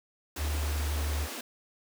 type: high-pass noise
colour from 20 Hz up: pink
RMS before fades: -39 dBFS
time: 0.36-1.41 s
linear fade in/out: 5 ms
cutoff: 220 Hz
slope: 96 dB/octave
type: tone with pitch glide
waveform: sine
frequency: 74.9 to 74 Hz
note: D2 to D2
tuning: +35 to +14 cents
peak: -28 dBFS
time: 0.37-1.28 s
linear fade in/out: 50 ms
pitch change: -21 cents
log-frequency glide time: 0.5-0.62 s
effects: none